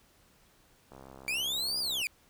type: click train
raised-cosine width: 1 ms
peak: -35 dBFS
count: 74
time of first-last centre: 0.92-2.014 s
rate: 66.7 Hz
type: linear two-way sweep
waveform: 40% pulse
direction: up then down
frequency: 2300 to 4978 to 2300 Hz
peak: -29 dBFS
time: 1.28-2.07 s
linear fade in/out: 0 ms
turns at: 1.79 s
effects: pink hiss -64 dBFS RMS until 2.29 s